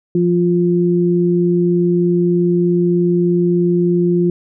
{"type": "tone pair together", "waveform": "sine", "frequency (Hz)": [174.04, 350.8], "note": ["F3", "F4"], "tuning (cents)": [-6, 8], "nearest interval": "octave", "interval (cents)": 1214, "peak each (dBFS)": -14, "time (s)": [0.15, 4.3], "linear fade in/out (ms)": 2, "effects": []}